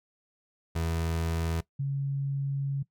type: tone pair in turn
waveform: 30% pulse / sine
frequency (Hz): 82.41 / 138.6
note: E2 / C#3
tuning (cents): 0 / 0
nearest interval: major sixth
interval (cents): 900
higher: second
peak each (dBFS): -25 / -27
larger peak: first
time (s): 0.75-1.61 / 1.79-2.83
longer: second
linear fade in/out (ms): 10
effects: noise-tail reverb RT60 0.1 s tail -19 dB re dry